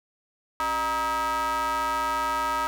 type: ring-modulated tone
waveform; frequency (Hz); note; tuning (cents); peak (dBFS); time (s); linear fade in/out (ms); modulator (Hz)
square; 166.8; E3; +21; -22; 0.6-2.67; 0; 1110
effects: none